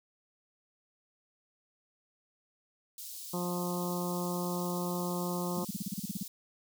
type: high-pass noise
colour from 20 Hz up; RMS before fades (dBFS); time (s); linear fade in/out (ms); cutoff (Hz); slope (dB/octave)
white; -44; 2.98-6.28; 2; 3900; 24
type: harmonic tone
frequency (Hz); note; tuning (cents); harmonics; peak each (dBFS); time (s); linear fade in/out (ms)
177; F3; +23; 1 / 2 / 3 / 4 / 5 / 6 / 7; -34 / -38 / -41 / -45 / -43 / -43 / -48; 3.33-5.65; 10
type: tone bursts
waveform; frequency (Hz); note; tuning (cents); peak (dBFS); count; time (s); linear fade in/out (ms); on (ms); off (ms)
sine; 195.1; G3; -8; -31; 12; 5.57-6.23; 5; 22; 36
effects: none

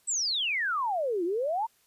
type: exponential two-way sweep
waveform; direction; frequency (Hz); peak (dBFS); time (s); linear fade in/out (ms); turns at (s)
sine; down then up; 8230 to 329.6 to 955; -26; 0.07-1.67; 20; 1.24
effects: white hiss -66 dBFS RMS until 1.86 s + resampled to 32000 Hz

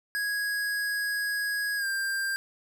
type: tone with pitch glide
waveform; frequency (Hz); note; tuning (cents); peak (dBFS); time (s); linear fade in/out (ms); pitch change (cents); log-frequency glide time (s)
square; 1658 to 1588.6; G#6 to G6; -3 to +23; -28; 0.15-2.36; 0; -74; 1.77-1.86
effects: none

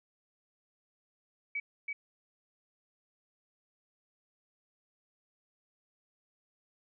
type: tone with echo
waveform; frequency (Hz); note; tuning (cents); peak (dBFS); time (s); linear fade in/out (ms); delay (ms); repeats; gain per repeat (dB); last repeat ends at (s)
sine; 2278; C#7; +47; -32; 1.55-1.6; 5; 330; 1; -2; 1.93
effects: none

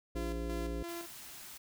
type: tone with tremolo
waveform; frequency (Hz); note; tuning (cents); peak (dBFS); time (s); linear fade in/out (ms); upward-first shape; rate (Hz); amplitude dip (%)
sawtooth; 341.1; F4; -41; -36; 0.15-1.07; 20; square; 2.9; 50
type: harmonic tone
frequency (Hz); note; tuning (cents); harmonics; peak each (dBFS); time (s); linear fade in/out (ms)
57.8; A#1; -14; 1 / 3 / 5 / 7 / 9; -37 / -46 / -42 / -44 / -46; 0.15-0.83; 5
type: band-stop noise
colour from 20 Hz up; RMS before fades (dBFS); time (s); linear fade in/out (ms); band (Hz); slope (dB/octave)
white; -49; 0.88-1.58; 10; 420 to 590; 96
effects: none

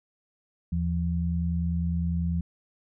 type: tone pair together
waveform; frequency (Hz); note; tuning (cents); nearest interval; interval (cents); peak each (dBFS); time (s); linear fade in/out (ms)
sine; 80.5 / 170.57; E2 / F3; -41 / -41; octave + minor second; 1300; -27; 0.72-2.41; 5
effects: none

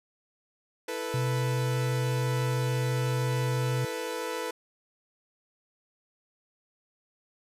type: chord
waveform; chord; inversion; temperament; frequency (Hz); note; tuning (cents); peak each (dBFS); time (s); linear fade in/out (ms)
sawtooth; E suspended fourth; none; equal; 329.6 / 440 / 493.9; E4 / A4 / B4; 0 / 0 / 0; -36 / -32 / -30; 0.88-4.51; 5
type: tone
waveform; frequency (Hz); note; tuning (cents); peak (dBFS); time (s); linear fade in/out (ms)
sine; 127.8; C3; -40; -26; 1.14-3.85; 2
effects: resampled to 32000 Hz

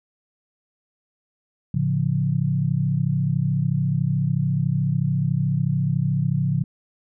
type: chord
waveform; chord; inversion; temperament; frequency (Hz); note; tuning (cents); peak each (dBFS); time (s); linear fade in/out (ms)
sine; A augmented; none; equal with one note detuned; 110 / 140.77 / 174.61; A2 / C#3 / E#3; 0 / +27 / 0; -26 / -21 / -24; 1.74-6.64; 5
effects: none

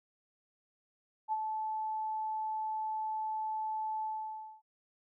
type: tone with ADSR envelope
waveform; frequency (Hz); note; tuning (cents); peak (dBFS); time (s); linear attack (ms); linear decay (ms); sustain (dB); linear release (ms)
sine; 870; A5; -20; -28; 1.28-4.62; 43; 37; -5; 590
effects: none

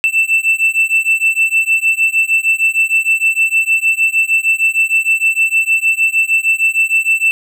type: beating tone pair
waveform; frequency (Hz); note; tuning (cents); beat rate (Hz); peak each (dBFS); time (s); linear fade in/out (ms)
triangle; 2661 / 2667.5; E7 / E7; +16 / +20; 6.5; -12; 0.04-7.31; 0
effects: none

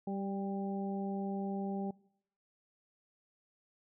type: harmonic tone with a mistuned harmonic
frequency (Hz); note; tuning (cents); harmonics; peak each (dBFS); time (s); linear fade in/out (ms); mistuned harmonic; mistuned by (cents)
196; G3; 0; 1 / 2 / 3 / 4; -36 / -42 / -47 / -43; 0.07-1.91; 5; 4; +18
effects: noise-tail reverb RT60 0.7 s tail -23 dB re dry

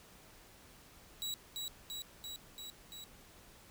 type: tone with echo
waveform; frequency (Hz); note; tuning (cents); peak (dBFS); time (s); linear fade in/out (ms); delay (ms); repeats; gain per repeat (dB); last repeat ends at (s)
sawtooth; 3894; B7; -25; -34; 1.22-1.34; 0; 340; 5; -2; 3.04
effects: pink hiss -59 dBFS RMS until 3.7 s

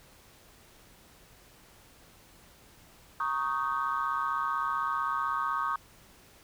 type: chord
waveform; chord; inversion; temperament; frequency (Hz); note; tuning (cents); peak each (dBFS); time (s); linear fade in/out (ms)
sine; Eb dominant seventh; second; equal with one note detuned; 932.3 / 1108.7 / 1244.5 / 1543.7; Bb5 / Db6 / Eb6 / G6; 0 / 0 / 0 / -27; -36 / -31 / -31 / -37; 3.2-5.76; 2
effects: tanh soft clip ceiling -19 dBFS + pink hiss -57 dBFS RMS until 6.43 s

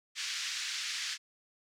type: band-pass noise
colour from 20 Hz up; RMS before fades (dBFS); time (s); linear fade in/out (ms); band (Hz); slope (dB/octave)
white; -37; 0.15-1.18; 50; 1600 to 6000; 24
effects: none

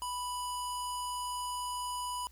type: tone with low-pass filter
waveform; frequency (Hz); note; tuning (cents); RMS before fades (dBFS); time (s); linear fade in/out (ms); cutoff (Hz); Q
square; 987.8; B5; 0; -37; 0.02-2.27; 0; 11000; 2.9
effects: added 60 Hz sine -55 dBFS peak until 2.31 s + white hiss -65 dBFS RMS until 2.31 s

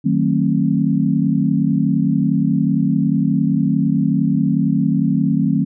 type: chord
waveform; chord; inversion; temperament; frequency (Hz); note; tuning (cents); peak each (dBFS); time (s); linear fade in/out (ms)
sine; D# diminished seventh; none; just; 155.56 / 186.68 / 224 / 268.8; D#3 / F#3 / A3 / C4; 0 / +16 / +31 / +47; -19; 0.04-5.65; 20
effects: none

